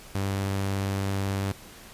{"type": "tone", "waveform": "sawtooth", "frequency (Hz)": 98, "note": "G2", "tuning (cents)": 0, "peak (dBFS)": -22, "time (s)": [0.15, 1.52], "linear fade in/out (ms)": 0, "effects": ["pink hiss -47 dBFS RMS until 1.93 s", "resampled to 32000 Hz"]}